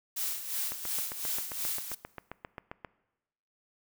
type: noise with tremolo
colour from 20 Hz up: blue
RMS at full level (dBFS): -32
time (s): 0.16-1.95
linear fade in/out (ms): 10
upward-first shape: sine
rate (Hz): 2.8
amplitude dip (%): 65
type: click train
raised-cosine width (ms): 0.5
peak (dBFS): -24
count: 17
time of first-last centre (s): 0.72-2.848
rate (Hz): 7.52
effects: noise-tail reverb RT60 1.0 s tail -20 dB re dry